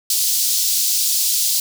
pink high-pass noise, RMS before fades -18 dBFS, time 0.1-1.6 s, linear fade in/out 2 ms, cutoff 4300 Hz, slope 24 dB/octave, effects none

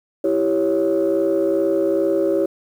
sine chord, C# diminished, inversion first, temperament equal, 329.6 / 392 / 554.4 Hz, E4 / G4 / C#5, 0 / 0 / 0 cents, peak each -19 dBFS, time 0.24-2.46 s, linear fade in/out 5 ms, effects tanh soft clip ceiling -10 dBFS + 8-bit

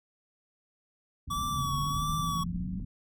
pink low-pass noise, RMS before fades -37 dBFS, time 1.27-2.85 s, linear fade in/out 5 ms, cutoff 270 Hz, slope 96 dB/octave
square tone with vibrato, 1143 Hz, D6, 47 cents flat, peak -31 dBFS, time 1.3-2.44 s, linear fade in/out 10 ms, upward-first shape sine, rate 1.5 Hz, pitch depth 40 cents each way
sine exponential sweep, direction up, 134.2 to 188.8 Hz, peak -33 dBFS, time 1.56-2.8 s, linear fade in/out 2 ms
effects none

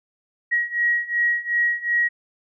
sine beating tone pair, 1900 / 1902.7 Hz, A#6 / A#6, +33 / +35 cents, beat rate 2.7 Hz, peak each -23 / -21 dBFS, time 0.51-2.09 s, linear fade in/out 20 ms, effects none

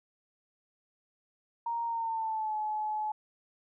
sine tone with pitch glide, 932.3 to 854.9 Hz, A#5 to G#5, 0 to +50 cents, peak -30 dBFS, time 1.66-3.12 s, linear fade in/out 5 ms, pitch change -150 cents, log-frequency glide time 1.85-2.56 s, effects none

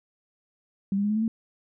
sine tone with pitch steps, 196 / 201.6 / 207.4 / 213.4 / 219.5 / 225.8 Hz, G3 / G3 / G#3 / G#3 / A3 / A3, 0 / +49 / -2 / +47 / -4 / +45 cents, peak -22 dBFS, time 0.92-1.28 s, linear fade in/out 2 ms, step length 60 ms, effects none

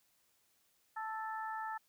harmonic tone, 439.7 Hz, A4, 1 cent flat, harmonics 2 / 3 / 4, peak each -40 / -44 / -46 dBFS, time 0.96-1.78 s, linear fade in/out 10 ms, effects white hiss -74 dBFS RMS until 1.88 s

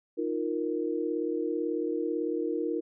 sine chord, Eb suspended second, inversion none, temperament equal, 311.1 / 349.2 / 466.2 Hz, Eb4 / F4 / Bb4, 0 / 0 / 0 cents, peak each -32 dBFS, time 0.17-2.81 s, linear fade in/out 20 ms, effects none

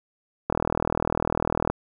click train, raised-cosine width 1 ms, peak -8 dBFS, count 49, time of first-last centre 0.5-1.7 s, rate 40 Hz, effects 8-bit

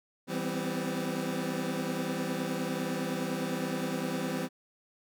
25% pulse chord, C major seventh, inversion first, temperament equal with one note detuned, 164.81 / 196 / 251.8 / 261.6 Hz, E3 / G3 / B3 / C4, 0 / 0 / +34 / 0 cents, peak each -33 dBFS, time 0.27-4.49 s, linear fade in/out 50 ms, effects none

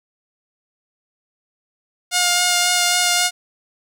5% pulse tone with vibrato, 712 Hz, F5, 33 cents sharp, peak -3 dBFS, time 2.11-3.31 s, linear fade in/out 50 ms, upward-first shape sine, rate 3.7 Hz, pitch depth 13 cents each way, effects none

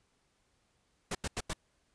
pink noise bursts, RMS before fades -35 dBFS, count 4, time 1.11-1.534 s, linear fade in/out 5 ms, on 40 ms, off 88 ms, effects pink hiss -74 dBFS RMS until 1.94 s + resampled to 22050 Hz

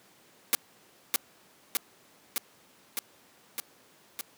white noise with echo, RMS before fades -23 dBFS, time 0.53-0.55 s, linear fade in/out 0 ms, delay 610 ms, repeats 6, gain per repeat -2 dB, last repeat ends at 4.21 s, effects pink hiss -59 dBFS RMS until 4.37 s + high-pass 200 Hz 12 dB/octave

